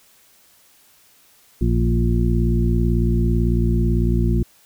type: harmonic tone with a mistuned harmonic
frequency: 58.1 Hz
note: A#1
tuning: 5 cents flat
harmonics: 1 / 2 / 3 / 4 / 6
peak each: -18 / -21 / -23 / -24 / -26 dBFS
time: 1.61-4.43 s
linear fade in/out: 5 ms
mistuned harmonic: 1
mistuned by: -48 cents
effects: white hiss -54 dBFS RMS until 4.65 s